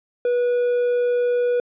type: tone with hard clipping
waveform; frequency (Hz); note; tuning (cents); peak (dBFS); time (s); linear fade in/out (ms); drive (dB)
triangle; 487.2; B4; -24; -18; 0.25-1.6; 2; 6
effects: resampled to 8000 Hz